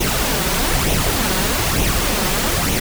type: noise with flanger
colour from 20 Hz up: pink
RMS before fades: -18 dBFS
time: 0-2.8 s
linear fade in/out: 10 ms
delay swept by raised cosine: 0.31 to 5.41 ms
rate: 1.1 Hz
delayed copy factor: +0.55
effects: none